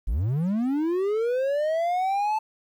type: linear sweep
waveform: triangle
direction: up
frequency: 40.27 to 880 Hz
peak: -20 dBFS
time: 0.07-2.39 s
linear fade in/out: 10 ms
effects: 10-bit